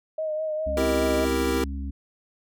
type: tone with vibrato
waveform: sine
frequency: 622.3 Hz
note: D#5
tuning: in tune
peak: -25 dBFS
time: 0.18-1.25 s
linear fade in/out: 5 ms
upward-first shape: triangle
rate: 4.9 Hz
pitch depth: 36 cents each way
type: harmonic tone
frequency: 68.8 Hz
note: C#2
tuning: 12 cents flat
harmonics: 1 / 3 / 4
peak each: -29 / -39 / -38 dBFS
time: 0.66-1.91 s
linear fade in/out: 10 ms
type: chord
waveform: square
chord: C dominant seventh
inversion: none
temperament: equal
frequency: 261.6 / 329.6 / 392 / 466.2 Hz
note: C4 / E4 / G4 / Bb4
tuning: 0 / 0 / 0 / 0 cents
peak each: -29 dBFS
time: 0.77-1.64 s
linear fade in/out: 2 ms
effects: none